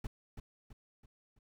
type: noise with echo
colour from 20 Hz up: brown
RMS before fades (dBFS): -38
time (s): 0.04-0.07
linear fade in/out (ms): 5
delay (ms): 330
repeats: 4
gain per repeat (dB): -7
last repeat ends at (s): 1.39
effects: none